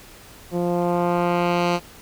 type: tone with low-pass filter sweep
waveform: 10% pulse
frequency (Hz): 174.61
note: F3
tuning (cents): 0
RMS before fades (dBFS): -21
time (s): 0.51-1.8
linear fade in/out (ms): 50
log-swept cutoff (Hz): 420 to 5200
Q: 0.87
effects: pink hiss -45 dBFS RMS until 2.01 s